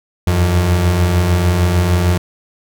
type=beating tone pair; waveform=35% pulse; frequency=82.41 / 89.01 Hz; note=E2 / F2; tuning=0 / +33 cents; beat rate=6.6 Hz; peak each=-19 / -10 dBFS; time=0.27-2.18 s; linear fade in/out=5 ms; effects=none